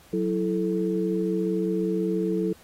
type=tone cluster; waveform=sine; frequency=184.4 / 331.2 / 436.4 Hz; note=F#3 / E4 / A4; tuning=-6 / +8 / -14 cents; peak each=-27 dBFS; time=0.13-2.53 s; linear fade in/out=5 ms; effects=pink hiss -54 dBFS RMS until 2.63 s + AAC 48 kbps